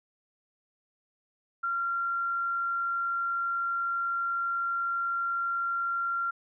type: tone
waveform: sine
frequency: 1378 Hz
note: F6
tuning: 24 cents flat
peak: -27 dBFS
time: 1.63-6.31 s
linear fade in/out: 10 ms
effects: none